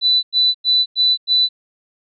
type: tone bursts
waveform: sine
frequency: 3985 Hz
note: B7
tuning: 15 cents sharp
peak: -11 dBFS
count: 5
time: 0.01-1.49 s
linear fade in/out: 50 ms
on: 220 ms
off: 95 ms
effects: none